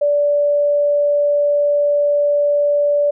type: tone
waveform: sine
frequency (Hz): 581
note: D5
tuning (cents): -19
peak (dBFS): -12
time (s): 0.01-3.11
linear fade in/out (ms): 10
effects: none